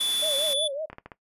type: tone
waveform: square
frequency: 3463 Hz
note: A7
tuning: 28 cents flat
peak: -24 dBFS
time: 0-0.68 s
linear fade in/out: 10 ms
type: high-pass noise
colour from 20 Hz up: white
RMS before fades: -35 dBFS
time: 0-0.54 s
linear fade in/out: 10 ms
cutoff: 200 Hz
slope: 48 dB/octave
type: tone with vibrato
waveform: sine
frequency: 587.3 Hz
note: D5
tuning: in tune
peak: -28 dBFS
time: 0.22-0.86 s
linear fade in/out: 10 ms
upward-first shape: triangle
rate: 5.4 Hz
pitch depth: 170 cents each way
type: clicks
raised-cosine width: 0.5 ms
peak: -25 dBFS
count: 5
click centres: 0.9 / 0.93 / 0.984 / 1.06 / 1.118 s
effects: noise-tail reverb RT60 0.1 s tail -17 dB re dry + resampled to 32000 Hz